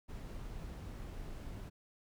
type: noise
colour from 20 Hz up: brown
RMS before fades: -45 dBFS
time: 0.08-1.7 s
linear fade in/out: 20 ms
effects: none